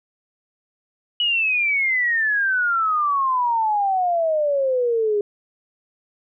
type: exponential sweep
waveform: sine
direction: down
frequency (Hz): 2945 to 405.5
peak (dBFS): -17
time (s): 1.2-5.21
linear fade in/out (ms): 2
effects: none